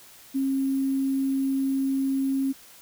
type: tone with sample-and-hold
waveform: sine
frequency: 270 Hz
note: C#4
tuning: 45 cents flat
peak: -22 dBFS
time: 0.34-2.53 s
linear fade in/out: 20 ms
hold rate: 11025 Hz
effects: white hiss -50 dBFS RMS until 2.81 s